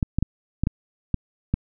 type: clicks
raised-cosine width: 5 ms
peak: -8 dBFS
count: 7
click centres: 0.028 / 0.186 / 0.226 / 0.636 / 0.671 / 1.143 / 1.54 s
effects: none